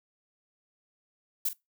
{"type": "noise with echo", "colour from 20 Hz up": "violet", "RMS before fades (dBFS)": -28, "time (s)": [1.45, 1.49], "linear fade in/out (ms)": 5, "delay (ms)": 42, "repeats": 1, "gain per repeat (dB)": -12, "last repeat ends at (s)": 1.532, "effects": ["noise-tail reverb RT60 0.2 s tail -22 dB re dry"]}